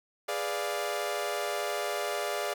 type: chord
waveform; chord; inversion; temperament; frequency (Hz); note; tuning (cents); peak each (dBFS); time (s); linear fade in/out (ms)
sawtooth; G# diminished seventh; none; equal; 415.3 / 493.9 / 587.3 / 698.5; G#4 / B4 / D5 / F5; 0 / 0 / 0 / 0; -32 / -36 / -30 / -32; 0.28-2.54; 10
effects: none